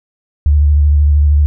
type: tone with vibrato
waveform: sine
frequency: 73.42 Hz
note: D2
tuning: in tune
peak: -6 dBFS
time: 0.46-1.46 s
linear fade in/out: 0 ms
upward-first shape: square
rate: 13 Hz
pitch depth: 30 cents each way
effects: none